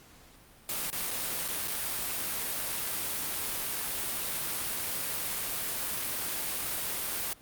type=noise with dropouts; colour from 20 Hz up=white; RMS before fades=-33 dBFS; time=0.69-7.33 s; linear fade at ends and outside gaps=1 ms; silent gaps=0.902-0.928 / 1.107-1.111 / 1.48-1.485 / 1.676-1.68 s; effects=pink hiss -56 dBFS RMS until 7.41 s + Opus 48 kbps